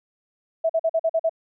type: tone bursts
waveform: sine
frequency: 653 Hz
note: E5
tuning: 17 cents flat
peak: -17 dBFS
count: 7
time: 0.64-1.295 s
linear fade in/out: 10 ms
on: 55 ms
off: 45 ms
effects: none